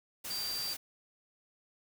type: tone in noise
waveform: sine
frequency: 4699 Hz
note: D8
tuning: in tune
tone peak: -35 dBFS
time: 0.3-0.74 s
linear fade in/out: 10 ms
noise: white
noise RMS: -41 dBFS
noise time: 0.24-0.77 s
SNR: +3 dB
effects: none

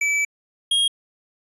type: tone pair in turn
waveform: square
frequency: 2305 / 3260 Hz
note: D7 / G#7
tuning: -33 / -33 cents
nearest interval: tritone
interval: 600 cents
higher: second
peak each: -19 / -17 dBFS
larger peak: second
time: 0.01-0.25 / 0.71-0.88 s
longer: first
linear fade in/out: 5 ms
effects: resampled to 24000 Hz

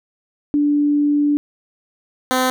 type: tone pair in turn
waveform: sine / 10% pulse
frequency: 292 / 256.5 Hz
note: D4 / C4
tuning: -10 / -34 cents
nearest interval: major second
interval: 224 cents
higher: first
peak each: -13 / -7 dBFS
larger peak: second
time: 0.54-1.37 / 2.31-2.5 s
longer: first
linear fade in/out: 0 ms
effects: none

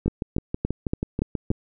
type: two click trains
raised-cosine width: 3 ms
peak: -12 / -10 dBFS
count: 10 / 6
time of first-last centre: 0.06-1.514 / 0.08-1.505 s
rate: 6.19 / 3.51 Hz
effects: none

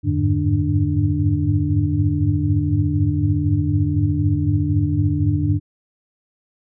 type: tone cluster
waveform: sine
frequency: 86.1 / 99.8 / 103.8 / 147.5 / 295.3 Hz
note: F2 / G2 / G#2 / D3 / D4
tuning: -24 / +32 / 0 / +8 / +10 cents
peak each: -22 dBFS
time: 0.03-5.6 s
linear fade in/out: 50 ms
effects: none

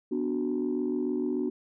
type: chord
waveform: sine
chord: B minor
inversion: none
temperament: equal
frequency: 246.9 / 293.7 / 370 Hz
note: B3 / D4 / F#4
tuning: 0 / 0 / 0 cents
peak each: -30 dBFS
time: 0.11-1.5 s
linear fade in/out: 10 ms
effects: tanh soft clip ceiling -20 dBFS

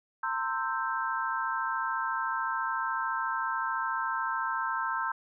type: chord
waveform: sine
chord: C dominant seventh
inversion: third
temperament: equal with one note detuned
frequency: 912.6 / 1046.5 / 1318.5 / 1568 Hz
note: Bb5 / C6 / E6 / G6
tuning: -37 / 0 / 0 / 0 cents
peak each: -34 dBFS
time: 0.23-5.12 s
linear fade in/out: 5 ms
effects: none

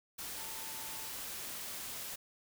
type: tone in noise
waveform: sine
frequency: 888 Hz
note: A5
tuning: 16 cents sharp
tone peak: -53 dBFS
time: 0.37-1.1 s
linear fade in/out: 10 ms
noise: white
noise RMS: -43 dBFS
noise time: 0.18-2.16 s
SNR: -13 dB
effects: none

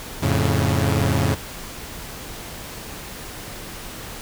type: chord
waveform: sawtooth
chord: F augmented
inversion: none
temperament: equal with one note detuned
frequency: 87.31 / 108.61 / 138.59 Hz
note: F2 / A2 / C#3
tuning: 0 / -22 / 0 cents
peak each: -18 dBFS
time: 0.22-1.35 s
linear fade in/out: 10 ms
effects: pink hiss -35 dBFS RMS until 4.21 s

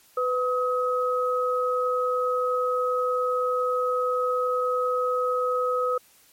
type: tone pair together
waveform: sine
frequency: 500.4 / 1270 Hz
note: B4 / D#6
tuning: +23 / +35 cents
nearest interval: octave + major third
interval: 1612 cents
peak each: -24 / -25 dBFS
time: 0.17-5.98 s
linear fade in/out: 5 ms
effects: white hiss -57 dBFS RMS until 6.32 s + MP3 64 kbps

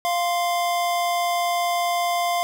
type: tone pair together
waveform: square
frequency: 697.5 / 1045 Hz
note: F5 / C6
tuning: -2 / -2 cents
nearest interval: perfect fifth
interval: 700 cents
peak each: -22 / -28 dBFS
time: 0.05-2.43 s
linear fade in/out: 0 ms
effects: none

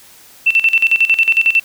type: tone with tremolo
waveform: sine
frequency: 2681 Hz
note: E7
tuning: 29 cents sharp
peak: -7 dBFS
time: 0.46-1.6 s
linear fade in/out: 10 ms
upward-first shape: square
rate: 11 Hz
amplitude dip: 80%
effects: white hiss -43 dBFS RMS until 1.64 s

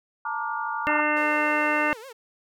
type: chord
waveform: sine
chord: Bb major seventh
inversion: third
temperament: equal with one note detuned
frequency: 880 / 932.3 / 1174.7 / 1423.8 Hz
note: A5 / Bb5 / D6 / F6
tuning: 0 / 0 / 0 / +33 cents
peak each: -32 dBFS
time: 0.25-1.01 s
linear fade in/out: 5 ms
type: harmonic tone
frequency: 300 Hz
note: D4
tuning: 37 cents sharp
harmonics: 1 / 2 / 3 / 4 / 5 / 6 / 7 / 9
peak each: -29 / -29 / -29 / -29 / -29 / -29 / -29 / -29 dBFS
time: 0.87-1.93 s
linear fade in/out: 0 ms
type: tone with vibrato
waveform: sawtooth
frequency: 486.3 Hz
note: B4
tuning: 27 cents flat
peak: -36 dBFS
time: 1.16-2.13 s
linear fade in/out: 10 ms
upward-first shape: sine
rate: 6.9 Hz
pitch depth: 210 cents each way
effects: none

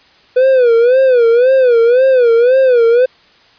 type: tone with vibrato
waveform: triangle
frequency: 493.9 Hz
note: B4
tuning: in tune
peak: -4 dBFS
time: 0.36-3.06 s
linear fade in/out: 10 ms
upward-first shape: sine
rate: 1.9 Hz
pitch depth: 130 cents each way
effects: white hiss -47 dBFS RMS until 3.58 s + resampled to 11025 Hz

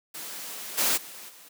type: noise with level steps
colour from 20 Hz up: white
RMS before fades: -38 / -24 / -43 / -50 dBFS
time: 0.14-1.49 s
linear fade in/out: 10 ms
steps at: 0.77 / 0.96 / 1.28 s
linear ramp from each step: 20 ms
effects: high-pass 200 Hz 12 dB/octave

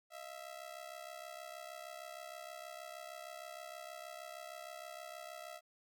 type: ring-modulated tone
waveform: sawtooth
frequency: 659.3 Hz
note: E5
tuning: in tune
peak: -40 dBFS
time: 0.1-5.61 s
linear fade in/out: 50 ms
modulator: 33.2 Hz
effects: none

